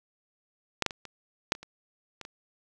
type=clicks; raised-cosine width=0.2 ms; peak=-8 / -8 / -21 / -25 / -6 / -26 / -27 / -23 / -25 dBFS; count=9; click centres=0.823 / 0.863 / 0.908 / 1.053 / 1.521 / 1.551 / 1.63 / 2.213 / 2.251 s; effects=none